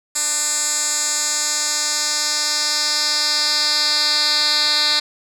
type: tone with band-pass filter sweep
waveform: 10% pulse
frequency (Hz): 298.7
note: D4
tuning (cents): +29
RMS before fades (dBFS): -19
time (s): 0.15-5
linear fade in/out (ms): 10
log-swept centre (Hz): 7700 to 4200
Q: 3.1
effects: none